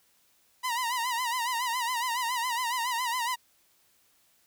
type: tone with vibrato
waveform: sawtooth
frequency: 969 Hz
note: B5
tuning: 33 cents flat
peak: -24 dBFS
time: 0.63-3.36 s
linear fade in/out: 20 ms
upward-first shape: sine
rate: 7.2 Hz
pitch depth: 100 cents each way
effects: white hiss -66 dBFS RMS until 4.46 s